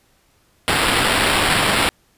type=noise with sample-and-hold; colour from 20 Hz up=white; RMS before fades=-17 dBFS; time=0.68-1.89 s; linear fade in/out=0 ms; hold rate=6300 Hz; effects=pink hiss -59 dBFS RMS until 2.17 s + resampled to 32000 Hz